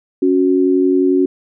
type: tone pair together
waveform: sine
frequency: 277.2 / 368.5 Hz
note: C#4 / F#4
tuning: 0 / -7 cents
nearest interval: perfect fourth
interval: 493 cents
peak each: -13 dBFS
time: 0.22-1.26 s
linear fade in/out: 5 ms
effects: none